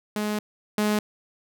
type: tone pair in turn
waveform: sawtooth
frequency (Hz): 210.6 / 210.6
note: G#3 / G#3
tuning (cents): +24 / +24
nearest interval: unison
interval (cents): 0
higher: neither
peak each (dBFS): -21 / -17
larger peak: second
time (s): 0.16-0.39 / 0.78-0.99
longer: first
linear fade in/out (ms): 2
effects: none